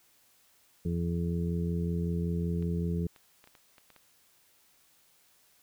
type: harmonic tone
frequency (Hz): 85.3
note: F2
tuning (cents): -40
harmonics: 1 / 2 / 3 / 4 / 5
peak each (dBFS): -33 / -30 / -45 / -42 / -39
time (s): 0.85-3.07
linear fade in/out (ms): 5
type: clicks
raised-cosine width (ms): 0.3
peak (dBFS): -38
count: 8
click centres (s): 2.625 / 3.162 / 3.441 / 3.474 / 3.552 / 3.782 / 3.903 / 3.963
effects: white hiss -65 dBFS RMS until 5.62 s